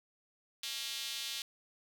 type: tone with high-pass filter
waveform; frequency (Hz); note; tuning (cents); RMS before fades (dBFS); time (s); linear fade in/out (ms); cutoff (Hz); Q
square; 126.2; B2; +38; -40; 0.63-1.42; 2; 3500; 2.1
effects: none